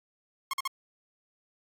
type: tone bursts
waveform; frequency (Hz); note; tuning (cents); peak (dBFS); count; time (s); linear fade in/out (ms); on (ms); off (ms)
sawtooth; 1078; C#6; -49; -25; 3; 0.51-0.676; 2; 24; 47
effects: AAC 48 kbps